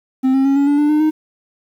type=tone with pitch steps; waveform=triangle; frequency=261.6 / 268 / 274.6 / 281.3 / 288.3 / 295.3 / 302.6 / 310 Hz; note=C4 / C4 / C#4 / C#4 / D4 / D4 / D#4 / D#4; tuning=0 / +42 / -16 / +26 / -32 / +10 / -48 / -6 cents; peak=-9 dBFS; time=0.23-1.11 s; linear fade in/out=20 ms; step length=110 ms; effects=8-bit